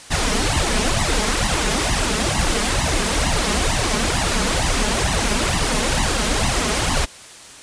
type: noise with flanger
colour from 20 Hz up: pink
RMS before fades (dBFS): -19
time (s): 0.1-7.06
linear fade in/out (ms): 20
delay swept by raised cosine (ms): 1 to 4.8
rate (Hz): 2.2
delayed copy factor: +0.95
effects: white hiss -40 dBFS RMS until 7.62 s + resampled to 22050 Hz